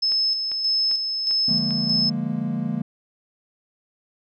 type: tone with tremolo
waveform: sine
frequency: 5210 Hz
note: E8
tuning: 21 cents flat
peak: -18 dBFS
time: 0.02-2.1 s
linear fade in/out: 10 ms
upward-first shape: square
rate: 1.6 Hz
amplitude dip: 45%
type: click train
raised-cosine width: 0.3 ms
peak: -23 dBFS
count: 5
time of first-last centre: 0.12-1.707 s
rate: 2.52 Hz
type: chord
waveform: triangle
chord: Bb dominant seventh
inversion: first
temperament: equal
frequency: 146.83 / 174.61 / 207.7 / 233.1 Hz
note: D3 / F3 / Ab3 / Bb3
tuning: 0 / 0 / 0 / 0 cents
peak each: -28 / -28 / -26 / -25 dBFS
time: 1.48-2.82 s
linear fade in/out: 5 ms
effects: none